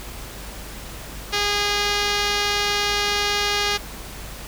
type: tone with low-pass filter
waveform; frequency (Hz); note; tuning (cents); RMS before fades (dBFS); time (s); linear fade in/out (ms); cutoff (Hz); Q
5% pulse; 410.2; G#4; -21; -22; 1.32-3.78; 20; 6800; 1.1
effects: added 50 Hz sine -37 dBFS peak until 4.47 s + pink hiss -37 dBFS RMS until 4.47 s